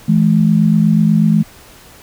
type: tone pair together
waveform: sine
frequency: 164.81 / 213 Hz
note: E3 / G#3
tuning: 0 / +44 cents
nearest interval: major third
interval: 444 cents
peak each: -11 dBFS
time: 0.08-1.43 s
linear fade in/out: 10 ms
effects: pink hiss -41 dBFS RMS until 2.02 s